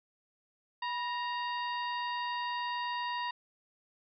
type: harmonic tone with a mistuned harmonic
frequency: 932.3 Hz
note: A#5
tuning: in tune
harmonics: 1 / 2 / 3 / 4 / 5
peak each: -34 / -40 / -44 / -46 / -48 dBFS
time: 0.82-3.31 s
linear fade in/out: 5 ms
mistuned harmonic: 1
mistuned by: +80 cents
effects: none